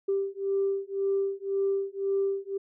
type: beating tone pair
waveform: sine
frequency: 392 / 393.9 Hz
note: G4 / G4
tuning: 0 / +8 cents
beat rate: 1.9 Hz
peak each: -28 dBFS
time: 0.08-2.58 s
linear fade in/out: 10 ms
effects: tanh soft clip ceiling -18 dBFS